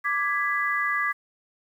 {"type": "chord", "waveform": "sine", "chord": "G# diminished", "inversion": "second", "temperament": "equal with one note detuned", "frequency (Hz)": [1174.7, 1661.2, 1988.1], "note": ["D6", "G#6", "B6"], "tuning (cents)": [0, 0, 11], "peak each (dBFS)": -27, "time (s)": [0.04, 1.13], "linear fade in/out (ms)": 20, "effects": ["9-bit"]}